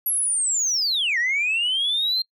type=linear two-way sweep; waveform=sine; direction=down then up; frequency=11570 to 1832 to 4194 Hz; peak=-18 dBFS; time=0.06-2.22 s; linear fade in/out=5 ms; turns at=1.18 s; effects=noise-tail reverb RT60 0.1 s tail -24 dB re dry + tanh soft clip ceiling -17 dBFS